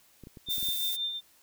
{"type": "clicks", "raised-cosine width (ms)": 3, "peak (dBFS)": -33, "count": 7, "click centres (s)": [0.237, 0.271, 0.372, 0.487, 0.582, 0.629, 0.687]}
{"type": "tone with tremolo", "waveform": "sine", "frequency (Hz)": 3595, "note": "A7", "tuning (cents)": 36, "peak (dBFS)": -28, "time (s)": [0.46, 1.21], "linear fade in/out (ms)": 50, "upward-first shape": "sine", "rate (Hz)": 5.6, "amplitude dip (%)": 50}
{"type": "noise", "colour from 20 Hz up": "violet", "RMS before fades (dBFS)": -34, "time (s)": [0.49, 0.97], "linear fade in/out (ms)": 20}
{"effects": ["white hiss -62 dBFS RMS until 1.42 s"]}